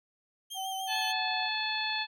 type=tone with vibrato; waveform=sawtooth; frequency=3136 Hz; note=G7; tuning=in tune; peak=-35 dBFS; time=0.5-1.13 s; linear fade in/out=20 ms; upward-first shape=sine; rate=6.7 Hz; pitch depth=47 cents each way
type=tone with pitch glide; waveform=sine; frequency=764 to 743.1 Hz; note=G5 to F#5; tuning=-45 to +7 cents; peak=-34 dBFS; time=0.54-1.5 s; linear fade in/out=50 ms; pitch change=-48 cents; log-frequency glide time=0.81-1.3 s
type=harmonic tone; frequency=866 Hz; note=A5; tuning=28 cents flat; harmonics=1 / 2 / 3 / 4 / 5; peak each=-36 / -36 / -36 / -36 / -36 dBFS; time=0.87-2.07 s; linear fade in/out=50 ms
effects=none